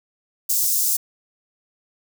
white high-pass noise, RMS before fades -20 dBFS, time 0.49-0.97 s, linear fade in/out 10 ms, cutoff 5600 Hz, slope 24 dB/octave, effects none

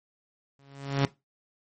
sawtooth tone with exponential growth, 138.59 Hz, C#3, in tune, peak -15 dBFS, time 0.59-1.05 s, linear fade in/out 0 ms, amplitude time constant 100 ms, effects noise-tail reverb RT60 0.2 s tail -17 dB re dry + MP3 32 kbps

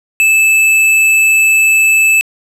square tone, 2623 Hz, E7, 9 cents flat, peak -7 dBFS, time 0.2-2.21 s, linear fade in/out 0 ms, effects low-pass 12000 Hz 12 dB/octave

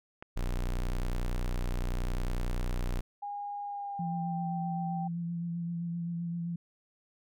click, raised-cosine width 0.5 ms, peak -28 dBFS, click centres 0.225 s
45% pulse tone, 30.41 Hz, B0, 26 cents flat, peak -29 dBFS, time 0.36-3.01 s, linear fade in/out 10 ms
sine tone with pitch glide, 815 to 781.3 Hz, G#5 to G5, -33 to -6 cents, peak -35 dBFS, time 3.22-5.08 s, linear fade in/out 10 ms, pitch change -73 cents, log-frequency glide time 3.63-4.55 s
sine tone with vibrato, 170.4 Hz, F3, 42 cents flat, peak -32 dBFS, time 3.99-6.56 s, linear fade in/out 5 ms, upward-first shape sine, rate 7.7 Hz, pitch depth 21 cents each way
effects none

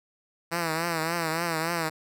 5% pulse tone with vibrato, 165.2 Hz, E3, 4 cents sharp, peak -15 dBFS, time 0.51-1.9 s, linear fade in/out 20 ms, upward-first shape triangle, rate 3.5 Hz, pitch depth 94 cents each way, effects none

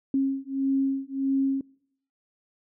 sine beating tone pair, 270 / 271.6 Hz, C#4 / C#4, -45 / -35 cents, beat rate 1.6 Hz, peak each -26 dBFS, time 0.14-1.61 s, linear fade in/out 2 ms, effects noise-tail reverb RT60 0.7 s tail -25 dB re dry

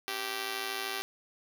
5% pulse tone with amplitude modulation, 389.4 Hz, G4, 12 cents flat, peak -19 dBFS, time 0.08-1.02 s, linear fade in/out 0 ms, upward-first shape sine, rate 113 Hz, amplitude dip 70%, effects none

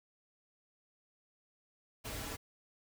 pink noise with comb filter, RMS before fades -42 dBFS, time 2.04-2.37 s, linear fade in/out 20 ms, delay 5.6 ms, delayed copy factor -0.5, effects none

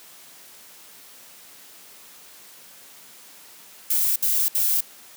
violet noise bursts, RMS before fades -21 dBFS, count 3, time 3.9-4.808 s, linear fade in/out 5 ms, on 260 ms, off 64 ms, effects white hiss -47 dBFS RMS until 5.16 s + high-pass 150 Hz 12 dB/octave

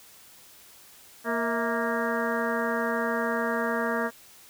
harmonic tone with a mistuned harmonic, 233.1 Hz, A#3, in tune, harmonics 1 / 2 / 3 / 4 / 5 / 6 / 7 / 8, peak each -31 / -31 / -32 / -35 / -34 / -36 / -33 / -37 dBFS, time 1.24-4.11 s, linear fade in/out 50 ms, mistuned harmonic 3, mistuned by -110 cents, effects white hiss -52 dBFS RMS until 4.49 s

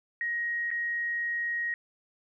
sine tone with dropouts, 1884 Hz, A#6, 18 cents sharp, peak -28 dBFS, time 0.21-1.74 s, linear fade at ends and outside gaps 1 ms, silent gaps 0.705-0.713 s, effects none

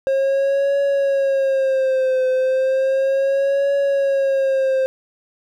triangle tone with vibrato, 537 Hz, C5, 45 cents sharp, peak -13 dBFS, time 0.07-4.86 s, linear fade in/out 0 ms, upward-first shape triangle, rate 0.34 Hz, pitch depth 75 cents each way, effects none

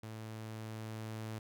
sawtooth tone with level ramp, 110 Hz, A2, in tune, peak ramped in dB -40 to -36 dBFS, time 0.03-1.39 s, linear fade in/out 5 ms, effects none

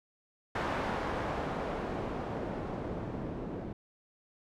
white noise with low-pass filter sweep, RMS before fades -36 dBFS, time 0.55-3.73 s, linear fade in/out 5 ms, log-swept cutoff 1200 to 350 Hz, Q 0.76, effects none

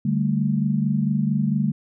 sine chord, D suspended fourth, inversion none, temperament just, 146.83 / 195.78 / 220.2 Hz, D3 / G3 / A3, 0 / -2 / +2 cents, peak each -23 dBFS, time 0.05-1.72 s, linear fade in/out 5 ms, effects none

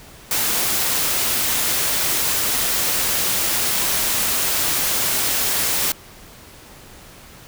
white noise, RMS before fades -20 dBFS, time 0.31-5.92 s, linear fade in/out 2 ms, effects pink hiss -43 dBFS RMS until 7.47 s

